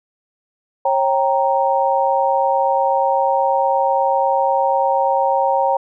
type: chord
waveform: sine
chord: G diminished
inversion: second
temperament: equal with one note detuned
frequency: 544.5 / 784 / 932.3 Hz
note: Db5 / G5 / Bb5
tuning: -31 / 0 / 0 cents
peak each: -18 dBFS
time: 0.85-5.77 s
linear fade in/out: 5 ms
effects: none